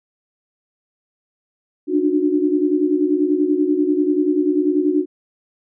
sine tone cluster, 292.6 / 302.9 / 364.3 Hz, D4 / D#4 / F#4, -6 / -46 / -27 cents, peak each -19 dBFS, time 1.87-5.06 s, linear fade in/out 50 ms, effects none

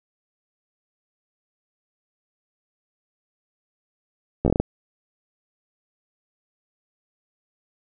slowing click train, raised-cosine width 2 ms, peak -6 dBFS, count 7, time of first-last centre 4.45-4.6 s, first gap 13 ms, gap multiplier 1.26, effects none

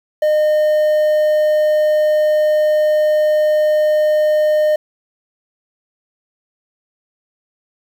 triangle tone, 610 Hz, D#5, 34 cents flat, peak -9 dBFS, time 0.22-4.76 s, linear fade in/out 5 ms, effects 7-bit

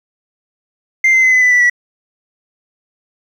sine tone with pitch steps, 2093 / 2068 / 2043 / 2018 / 1993.9 / 1969.8 / 1946.1 Hz, C7 / C7 / C7 / B6 / B6 / B6 / B6, 0 / -21 / -42 / +37 / +16 / -5 / -26 cents, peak -5 dBFS, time 1.04-1.698 s, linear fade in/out 5 ms, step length 94 ms, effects tanh soft clip ceiling -6 dBFS + 7-bit

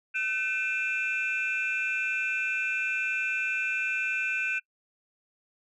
sine tone cluster, 1521 / 2409 / 2650 Hz, F#6 / D7 / E7, +47 / +43 / +9 cents, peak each -30 dBFS, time 0.14-4.6 s, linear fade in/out 20 ms, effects noise-tail reverb RT60 0.1 s tail -25 dB re dry + tanh soft clip ceiling -20 dBFS

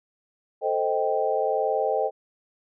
sine chord, A half-diminished seventh, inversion none, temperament equal with one note detuned, 440 / 521.4 / 622.3 / 784 Hz, A4 / C5 / Eb5 / G5, 0 / -6 / 0 / 0 cents, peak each -27 dBFS, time 0.61-2.11 s, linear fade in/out 50 ms, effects none

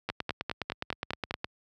two click trains, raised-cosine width 0.3 ms, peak -15 / -15 dBFS, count 14 / 7, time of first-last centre 0.1-1.444 / 0.09-1.31 s, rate 9.67 / 4.92 Hz, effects high-pass 60 Hz 12 dB/octave

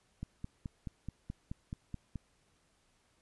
click train, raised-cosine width 5 ms, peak -27 dBFS, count 10, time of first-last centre 0.23-2.157 s, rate 4.67 Hz, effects pink hiss -72 dBFS RMS until 3.21 s + resampled to 24000 Hz

